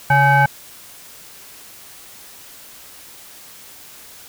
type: tone with frequency modulation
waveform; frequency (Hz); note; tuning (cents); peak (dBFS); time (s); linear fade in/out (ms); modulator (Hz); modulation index
sine; 841; G#5; +22; -9; 0.1-0.46; 5; 702; 1.2
effects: tanh soft clip ceiling -5 dBFS + white hiss -41 dBFS RMS until 4.28 s